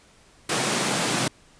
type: high-pass noise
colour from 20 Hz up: pink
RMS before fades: -24 dBFS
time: 0.49-1.28 s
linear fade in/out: 5 ms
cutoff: 120 Hz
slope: 96 dB/octave
effects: pink hiss -55 dBFS RMS until 1.59 s + resampled to 22050 Hz